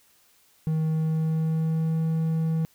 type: tone with pitch glide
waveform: triangle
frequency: 158.2 to 161.15 Hz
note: D#3 to E3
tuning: +29 to -39 cents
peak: -20 dBFS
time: 0.67-2.65 s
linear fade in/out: 0 ms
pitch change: +32 cents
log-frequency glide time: 0.86-1.99 s
effects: white hiss -61 dBFS RMS until 2.74 s